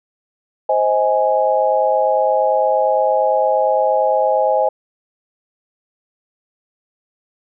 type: chord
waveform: sine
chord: Ab major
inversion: first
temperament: equal with one note detuned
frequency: 523.3 / 632 / 830.6 Hz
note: C5 / Eb5 / Ab5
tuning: 0 / +27 / 0 cents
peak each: -17 dBFS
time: 0.69-4.69 s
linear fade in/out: 5 ms
effects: none